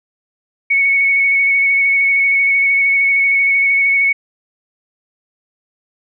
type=tone with vibrato; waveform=sine; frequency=2217 Hz; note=C#7; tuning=in tune; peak=-10 dBFS; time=0.7-4.13 s; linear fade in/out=10 ms; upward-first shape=square; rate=13 Hz; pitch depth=13 cents each way; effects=none